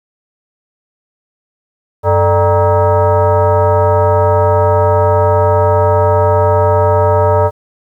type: tone with frequency modulation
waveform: sine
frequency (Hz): 250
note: B3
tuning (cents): +21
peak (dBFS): -7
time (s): 2.03-7.51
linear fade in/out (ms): 50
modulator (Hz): 345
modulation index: 2.3
effects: 8-bit